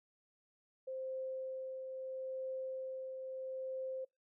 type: tone with tremolo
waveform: sine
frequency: 523.3 Hz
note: C5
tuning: in tune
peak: -38 dBFS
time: 0.87-4.05 s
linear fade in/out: 10 ms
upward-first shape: triangle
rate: 0.76 Hz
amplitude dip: 40%
effects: noise-tail reverb RT60 0.2 s tail -26 dB re dry